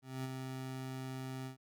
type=tone with ADSR envelope; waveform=25% pulse; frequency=131 Hz; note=C3; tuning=2 cents sharp; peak=-33 dBFS; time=0.02-1.57 s; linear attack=220 ms; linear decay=29 ms; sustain=-4 dB; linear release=110 ms; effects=none